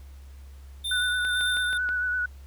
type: tone with tremolo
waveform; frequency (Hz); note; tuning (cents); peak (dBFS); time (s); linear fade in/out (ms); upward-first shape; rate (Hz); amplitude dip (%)
square; 3592; A7; +35; -27; 0.84-1.78; 10; sine; 2; 50
type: tone with vibrato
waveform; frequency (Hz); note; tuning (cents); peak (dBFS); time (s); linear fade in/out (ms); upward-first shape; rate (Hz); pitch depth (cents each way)
sine; 1480; F#6; 0; -24; 0.91-2.26; 5; sine; 9; 25
type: click train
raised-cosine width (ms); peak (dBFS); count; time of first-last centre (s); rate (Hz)
0.3; -23; 5; 1.25-1.89; 6.25
effects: added 68 Hz sine -42 dBFS peak until 2.46 s + pink hiss -59 dBFS RMS until 2.46 s